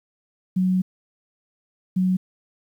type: tone bursts at uneven times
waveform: sine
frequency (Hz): 185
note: F#3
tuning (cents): 0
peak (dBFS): -17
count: 2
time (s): 0.56-0.82 / 1.96-2.17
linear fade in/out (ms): 10
effects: 9-bit